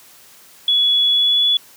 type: tone with pitch glide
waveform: sine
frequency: 3390 to 3416 Hz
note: G#7 to G#7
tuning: +35 to +48 cents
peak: -12 dBFS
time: 0.68-1.57 s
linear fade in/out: 2 ms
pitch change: +13 cents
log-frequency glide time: 1.11-1.45 s
effects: white hiss -46 dBFS RMS until 1.76 s + high-pass 80 Hz 12 dB/octave